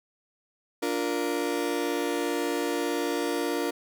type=chord; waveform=35% pulse; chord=Bb major; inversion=first; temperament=just; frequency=291.4 / 349.6 / 466.2 Hz; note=D4 / F4 / Bb4; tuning=-13 / +2 / 0 cents; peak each=-29 dBFS; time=0.82-3.71 s; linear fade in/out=10 ms; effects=none